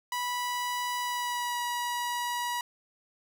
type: tone with pitch glide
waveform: sawtooth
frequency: 982 to 966.8 Hz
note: B5 to B5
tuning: -10 to -37 cents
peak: -26 dBFS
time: 0.12-2.61 s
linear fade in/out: 2 ms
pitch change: -27 cents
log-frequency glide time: 0.99-1.6 s
effects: none